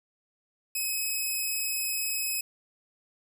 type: tone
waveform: 5% pulse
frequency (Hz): 2554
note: D#7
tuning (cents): +45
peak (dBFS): -19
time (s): 0.75-2.41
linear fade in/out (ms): 5
effects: none